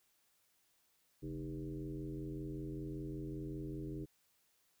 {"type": "tone with frequency modulation", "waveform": "sine", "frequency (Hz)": 223.9, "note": "A3", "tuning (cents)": 30, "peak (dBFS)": -40, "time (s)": [1.22, 4.06], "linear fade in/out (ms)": 20, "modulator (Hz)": 85.2, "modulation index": 2, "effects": ["white hiss -75 dBFS RMS until 4.8 s"]}